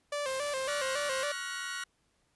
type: tone with vibrato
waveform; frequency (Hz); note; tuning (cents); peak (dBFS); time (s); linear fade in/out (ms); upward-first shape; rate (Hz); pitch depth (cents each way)
sawtooth; 554.4; C#5; 0; -28; 0.12-1.32; 5; square; 3.6; 85
type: noise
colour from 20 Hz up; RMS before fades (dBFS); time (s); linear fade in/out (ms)
white; -44; 0.26-1.25; 5
type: chord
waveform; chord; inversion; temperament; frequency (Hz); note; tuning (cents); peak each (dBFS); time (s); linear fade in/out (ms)
sawtooth; Gb major seventh; second; equal with one note detuned; 1108.7 / 1396.9 / 1480 / 1900.5; Db6 / F6 / Gb6 / Bb6; 0 / 0 / 0 / +33; -41 / -39 / -36 / -37; 0.68-1.84; 5
effects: pink hiss -73 dBFS RMS until 2.35 s + resampled to 24000 Hz